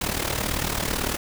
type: noise with amplitude modulation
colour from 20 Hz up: pink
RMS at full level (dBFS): -23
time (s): 0.01-1.17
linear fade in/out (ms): 5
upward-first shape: sine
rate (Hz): 38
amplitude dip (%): 75
effects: none